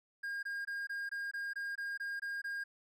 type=tone bursts; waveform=triangle; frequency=1618 Hz; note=G#6; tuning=46 cents flat; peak=-35 dBFS; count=11; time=0.23-2.64 s; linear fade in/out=10 ms; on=200 ms; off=21 ms; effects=none